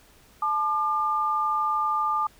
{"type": "tone pair together", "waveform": "sine", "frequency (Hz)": [867.3, 1200], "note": ["A5", "D6"], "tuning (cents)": [-25, 37], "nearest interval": "tritone", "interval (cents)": 562, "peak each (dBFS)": [-28, -23], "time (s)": [0.42, 2.27], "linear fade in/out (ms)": 5, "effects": ["pink hiss -56 dBFS RMS until 2.39 s"]}